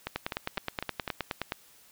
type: two click trains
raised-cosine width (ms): 0.3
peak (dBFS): -14 / -16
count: 14 / 5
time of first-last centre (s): 0.16-1.521 / 0.07-1.078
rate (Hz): 9.55 / 3.97
effects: white hiss -58 dBFS RMS until 1.91 s